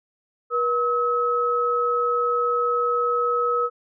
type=tone pair together; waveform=sine; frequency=481.3 / 1285 Hz; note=B4 / E6; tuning=-45 / -45 cents; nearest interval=octave + perfect fourth; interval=1700 cents; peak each=-23 / -21 dBFS; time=0.5-3.7 s; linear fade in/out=50 ms; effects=none